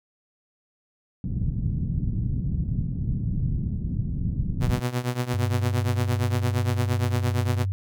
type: low-pass noise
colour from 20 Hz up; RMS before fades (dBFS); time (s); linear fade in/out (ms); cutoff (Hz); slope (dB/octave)
white; -26; 1.24-4.8; 2; 170; 24
type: tone with tremolo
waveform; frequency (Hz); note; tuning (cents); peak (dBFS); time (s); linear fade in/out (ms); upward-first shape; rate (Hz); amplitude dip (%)
sawtooth; 123.47; B2; 0; -17; 4.6-7.66; 50; triangle; 8.7; 90
type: tone with pitch glide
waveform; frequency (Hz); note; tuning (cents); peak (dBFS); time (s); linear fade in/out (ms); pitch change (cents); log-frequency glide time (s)
sine; 97.7 to 95.74; G2 to G2; -5 to -40; -23; 5.34-7.72; 0; -35; 6.8-7.36
effects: none